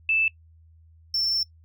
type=tone pair in turn; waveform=sine / triangle; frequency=2637 / 5388 Hz; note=E7 / E8; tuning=0 / +37 cents; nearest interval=octave; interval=1237 cents; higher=second; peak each=-19 / -21 dBFS; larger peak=first; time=0.09-0.28 / 1.14-1.43 s; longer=second; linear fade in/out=2 ms; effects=noise-tail reverb RT60 0.1 s tail -21 dB re dry + added 81 Hz sine -51 dBFS peak until 1.64 s